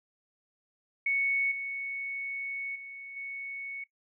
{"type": "tone with level steps", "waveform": "sine", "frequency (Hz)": 2217, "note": "C#7", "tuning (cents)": 0, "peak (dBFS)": [-25, -33, -41, -36], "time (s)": [1.06, 3.84], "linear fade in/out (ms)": 5, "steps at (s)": [1.51, 2.75, 3.16], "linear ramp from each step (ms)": 10, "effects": ["noise-tail reverb RT60 0.1 s tail -19 dB re dry"]}